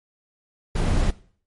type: noise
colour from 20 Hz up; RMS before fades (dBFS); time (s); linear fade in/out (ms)
brown; -20; 0.75-1.11; 10
effects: noise-tail reverb RT60 0.5 s tail -19 dB re dry + MP3 48 kbps